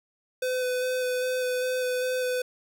square tone with vibrato, 505 Hz, B4, 39 cents sharp, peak -26 dBFS, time 0.42-2.42 s, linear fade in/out 5 ms, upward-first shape square, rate 2.5 Hz, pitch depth 11 cents each way, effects none

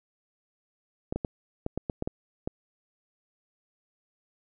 clicks, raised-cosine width 2 ms, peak -16 dBFS, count 9, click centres 1.125 / 1.16 / 1.248 / 1.664 / 1.776 / 1.898 / 2.024 / 2.075 / 2.475 s, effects none

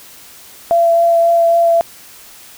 sine tone with vibrato, 676 Hz, E5, 43 cents sharp, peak -8 dBFS, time 0.71-1.81 s, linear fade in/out 0 ms, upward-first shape sine, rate 3.7 Hz, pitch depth 11 cents each way, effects white hiss -39 dBFS RMS until 2.57 s

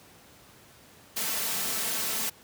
white noise with comb filter, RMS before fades -30 dBFS, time 1.16-2.3 s, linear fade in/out 10 ms, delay 4.5 ms, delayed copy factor +0.6, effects pink hiss -54 dBFS RMS until 2.43 s + high-pass 80 Hz 12 dB/octave

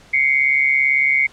sine tone pair together, 2093 / 2231 Hz, C7 / C#7, 0 / +11 cents, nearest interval minor second, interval 111 cents, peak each -16 dBFS, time 0.13-1.27 s, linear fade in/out 10 ms, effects pink hiss -47 dBFS RMS until 1.32 s + low-pass 7000 Hz 12 dB/octave

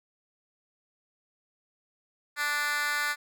10% pulse tone with high-pass filter, 293.2 Hz, D4, 3 cents flat, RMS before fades -29 dBFS, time 2.36-3.16 s, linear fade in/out 50 ms, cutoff 1600 Hz, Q 1.9, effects none

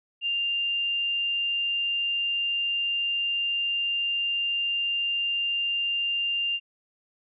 sine tone, 2794 Hz, F7, in tune, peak -24 dBFS, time 0.21-6.6 s, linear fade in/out 50 ms, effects none

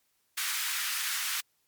pink high-pass noise, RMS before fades -32 dBFS, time 0.37-1.41 s, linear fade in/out 10 ms, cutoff 1400 Hz, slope 24 dB/octave, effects white hiss -73 dBFS RMS until 1.67 s + MP3 96 kbps

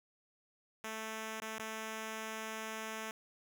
5% pulse tone with dropouts, 220 Hz, A3, in tune, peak -29 dBFS, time 0.84-3.11 s, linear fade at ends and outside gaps 2 ms, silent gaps 1.402-1.419 / 1.583-1.595 s, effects none

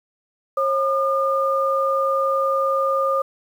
sine tone pair together, 541 / 1210 Hz, C#5 / D#6, -42 / -49 cents, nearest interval octave + major second, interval 1393 cents, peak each -20 / -20 dBFS, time 0.57-3.22 s, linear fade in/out 5 ms, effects 8-bit

